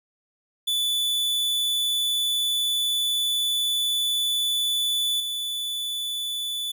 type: tone with level steps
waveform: 45% pulse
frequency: 3476 Hz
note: A7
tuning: 22 cents flat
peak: -22 / -27 dBFS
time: 0.67-6.72 s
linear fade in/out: 10 ms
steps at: 5.2 s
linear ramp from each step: 2 ms
effects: none